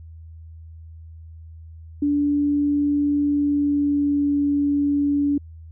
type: tone with pitch glide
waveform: sine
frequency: 289.4 to 286.6 Hz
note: D4 to D4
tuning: -25 to -42 cents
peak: -17 dBFS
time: 2.02-5.38 s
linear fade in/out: 5 ms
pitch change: -17 cents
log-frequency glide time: 3.27-4.41 s
effects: added 81 Hz sine -38 dBFS peak until 5.71 s